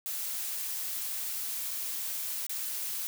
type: noise with dropouts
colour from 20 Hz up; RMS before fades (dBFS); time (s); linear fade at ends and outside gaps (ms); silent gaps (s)
blue; -35; 0.06-3.07; 0; 1.708-1.712 / 2.466-2.495
effects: none